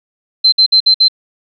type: tone bursts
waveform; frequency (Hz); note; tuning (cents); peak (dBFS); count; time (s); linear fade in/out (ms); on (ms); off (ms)
sine; 4100; C8; -36; -5; 5; 0.44-1.084; 10; 84; 56
effects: none